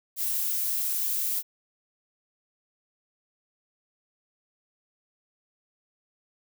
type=noise; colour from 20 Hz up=violet; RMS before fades=-28 dBFS; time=0.16-1.43 s; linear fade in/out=50 ms; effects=none